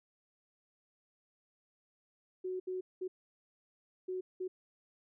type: tone bursts at uneven times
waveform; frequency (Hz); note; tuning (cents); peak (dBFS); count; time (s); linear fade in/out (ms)
sine; 370; F#4; 0; -35; 5; 2.44-2.6 / 2.67-2.81 / 3.01-3.08 / 4.08-4.21 / 4.4-4.48; 10
effects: none